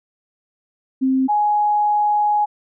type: tone pair in turn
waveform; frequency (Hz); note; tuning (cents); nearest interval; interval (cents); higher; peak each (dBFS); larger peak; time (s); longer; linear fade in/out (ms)
sine; 263.1 / 835.3; C4 / G#5; +10 / +10; octave + minor sixth; 2000; second; -14; neither; 1.01-1.28 / 1.28-2.46; second; 20
effects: none